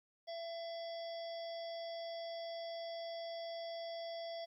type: harmonic tone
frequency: 671 Hz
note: E5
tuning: 31 cents sharp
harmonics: 1 / 3 / 5 / 7 / 8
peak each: -42 / -57 / -54 / -56 / -56 dBFS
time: 0.27-4.46 s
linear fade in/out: 20 ms
effects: 13-bit